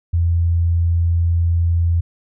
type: tone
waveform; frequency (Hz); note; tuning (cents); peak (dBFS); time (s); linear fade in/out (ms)
sine; 84.8; E2; +50; -13; 0.13-2.01; 10
effects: none